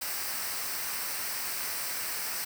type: noise with comb filter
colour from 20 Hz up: white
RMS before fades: -34 dBFS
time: 0.01-2.45 s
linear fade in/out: 10 ms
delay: 0.29 ms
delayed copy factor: -0.55
effects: none